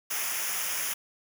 white noise with comb filter, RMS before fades -31 dBFS, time 0.1-0.94 s, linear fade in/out 10 ms, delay 0.24 ms, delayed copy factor -0.75, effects none

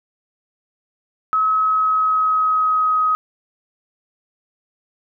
sine tone with pitch glide, 1283 to 1261 Hz, E6 to D#6, -47 to +23 cents, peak -14 dBFS, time 1.33-3.15 s, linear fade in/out 0 ms, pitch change -30 cents, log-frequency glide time 1.48-3.02 s, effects none

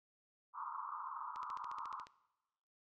pink band-pass noise, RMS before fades -45 dBFS, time 0.53-2.06 s, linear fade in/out 50 ms, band 920 to 1300 Hz, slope 96 dB/octave
click train, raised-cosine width 0.2 ms, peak -36 dBFS, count 11, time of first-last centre 1.36-2.069 s, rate 14.1 Hz
effects noise-tail reverb RT60 1.0 s tail -20 dB re dry + MP3 96 kbps

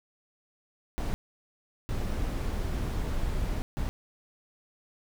brown noise bursts at uneven times, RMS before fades -30 dBFS, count 3, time 0.98-1.14 / 1.89-3.62 / 3.77-3.89 s, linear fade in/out 0 ms, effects none

